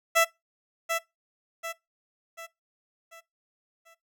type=tone with echo; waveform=15% pulse; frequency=663 Hz; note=E5; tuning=10 cents sharp; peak=-12 dBFS; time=0.15-0.25 s; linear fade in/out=20 ms; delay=740 ms; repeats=5; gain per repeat=-7 dB; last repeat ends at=3.95 s; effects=noise-tail reverb RT60 0.2 s tail -21 dB re dry